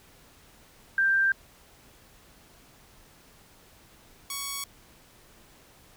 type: tone pair in turn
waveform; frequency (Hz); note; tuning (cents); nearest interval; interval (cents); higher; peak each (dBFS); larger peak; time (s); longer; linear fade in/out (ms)
sine / 5% pulse; 1578 / 1115.8; G6 / C#6; +11 / +11; tritone; 600; first; -20; neither; 0.98-1.32 / 4.3-4.64; neither; 2
effects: pink hiss -56 dBFS RMS until 5.96 s